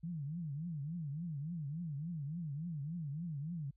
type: tone with vibrato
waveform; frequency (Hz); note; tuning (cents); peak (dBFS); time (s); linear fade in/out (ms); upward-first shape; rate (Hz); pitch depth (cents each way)
sine; 155.9; D#3; +4; -38; 0.03-3.71; 10; triangle; 3.5; 250
effects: added 50 Hz sine -67 dBFS peak until 3.76 s